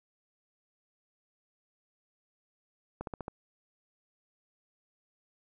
slowing click train, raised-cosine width 1 ms, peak -23 dBFS, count 5, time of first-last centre 3.01-3.281 s, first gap 62 ms, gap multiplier 1.06, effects none

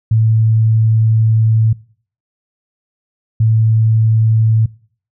sine tone pair in turn, 111.1 / 111.1 Hz, A2 / A2, +17 / +17 cents, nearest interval unison, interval 0 cents, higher neither, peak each -8 dBFS, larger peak neither, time 0.11-1.73 / 3.4-4.66 s, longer first, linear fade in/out 5 ms, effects noise-tail reverb RT60 0.5 s tail -23 dB re dry

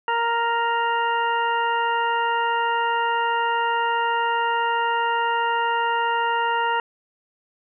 harmonic tone, 466.2 Hz, A#4, in tune, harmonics 1 / 2 / 3 / 4 / 6, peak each -29 / -21 / -27 / -30 / -32 dBFS, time 0.08-6.8 s, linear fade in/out 2 ms, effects none

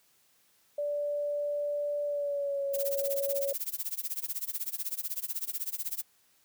sine tone with pitch glide, 583 to 556.7 Hz, D5 to C#5, -13 to +7 cents, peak -29 dBFS, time 0.78-3.53 s, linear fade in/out 5 ms, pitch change -80 cents, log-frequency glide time 2.05-2.64 s
violet noise with tremolo, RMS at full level -32 dBFS, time 2.73-6.03 s, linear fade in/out 20 ms, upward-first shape sine, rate 16 Hz, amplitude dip 95%
effects white hiss -67 dBFS RMS until 6.44 s + high-pass 60 Hz 12 dB/octave

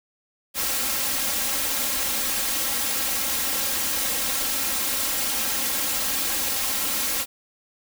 white noise with comb filter, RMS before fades -25 dBFS, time 0.54-7.26 s, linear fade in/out 50 ms, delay 3.7 ms, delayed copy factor +0.9, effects none

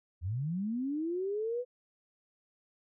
sine linear sweep, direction up, 77.78 to 503 Hz, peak -31 dBFS, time 0.21-1.65 s, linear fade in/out 50 ms, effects none

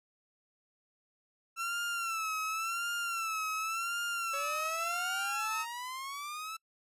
30% pulse tone with vibrato, 1340 Hz, E6, 28 cents sharp, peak -30 dBFS, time 1.56-5.66 s, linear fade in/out 50 ms, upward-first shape sine, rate 0.91 Hz, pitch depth 83 cents each way
sawtooth exponential sweep, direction up, 554.4 to 1329 Hz, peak -35 dBFS, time 4.33-6.57 s, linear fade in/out 10 ms
effects noise-tail reverb RT60 0.1 s tail -26 dB re dry + resampled to 32000 Hz

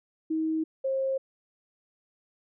sine tone pair in turn, 317.7 / 534.3 Hz, D#4 / C5, +36 / +36 cents, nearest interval major sixth, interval 900 cents, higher second, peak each -25 dBFS, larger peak neither, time 0.3-0.64 / 0.84-1.18 s, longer neither, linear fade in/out 10 ms, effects none

